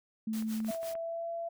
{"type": "tone", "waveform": "sine", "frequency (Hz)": 220, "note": "A3", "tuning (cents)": 0, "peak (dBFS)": -31, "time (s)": [0.27, 0.71], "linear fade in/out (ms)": 5}
{"type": "noise with tremolo", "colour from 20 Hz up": "white", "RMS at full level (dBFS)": -45, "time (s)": [0.33, 0.94], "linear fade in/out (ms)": 2, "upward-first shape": "sine", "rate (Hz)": 5.9, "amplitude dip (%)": 90}
{"type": "clicks", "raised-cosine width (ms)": 0.5, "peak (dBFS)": -34, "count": 7, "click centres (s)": [0.424, 0.603, 0.647, 0.714, 0.746, 0.831, 0.953]}
{"type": "tone with pitch glide", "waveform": "sine", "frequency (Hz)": [661, 674.5], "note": ["E5", "E5"], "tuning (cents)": [5, 40], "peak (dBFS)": -34, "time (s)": [0.68, 1.49], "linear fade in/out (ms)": 10, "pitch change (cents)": 35, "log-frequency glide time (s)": [0.91, 1.31]}
{"effects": []}